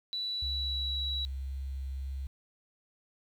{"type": "tone with pitch glide", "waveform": "sine", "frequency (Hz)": [3952, 3907], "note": ["B7", "B7"], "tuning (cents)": [0, -19], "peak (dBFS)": -32, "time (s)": [0.13, 1.25], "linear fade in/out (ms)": 0, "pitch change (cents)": -19, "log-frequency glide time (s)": [0.23, 0.98]}
{"type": "tone with vibrato", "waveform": "sine", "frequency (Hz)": 67.1, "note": "C2", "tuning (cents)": 44, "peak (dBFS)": -34, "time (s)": [0.42, 2.27], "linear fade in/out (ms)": 5, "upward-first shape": "sine", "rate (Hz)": 1.9, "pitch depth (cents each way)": 8}
{"effects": ["10-bit"]}